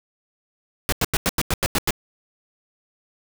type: noise bursts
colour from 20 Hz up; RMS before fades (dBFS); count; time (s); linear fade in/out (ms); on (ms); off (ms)
pink; -20; 9; 0.89-1.907; 0; 33; 90
effects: none